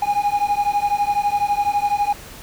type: beating tone pair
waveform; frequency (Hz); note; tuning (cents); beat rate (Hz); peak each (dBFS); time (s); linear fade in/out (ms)
triangle; 814 / 826; G#5 / G#5; -35 / -10; 12; -18 / -18; 0.02-2.13; 5
effects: pink hiss -39 dBFS RMS until 2.42 s